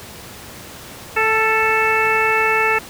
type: harmonic tone with a mistuned harmonic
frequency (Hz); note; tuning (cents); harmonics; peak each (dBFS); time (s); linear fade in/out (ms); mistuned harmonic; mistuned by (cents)
440; A4; 0; 1 / 2 / 3 / 4 / 5 / 6; -21 / -21 / -21 / -21 / -21 / -21; 1.16-2.79; 10; 3; +21
effects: pink hiss -36 dBFS RMS until 2.89 s + high-pass 60 Hz 12 dB/octave